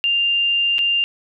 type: tone with dropouts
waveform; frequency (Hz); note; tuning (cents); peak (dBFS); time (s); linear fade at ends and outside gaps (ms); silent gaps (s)
sine; 2794; F7; 0; -15; 0.04-1.04; 0; 0.783-0.79
effects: none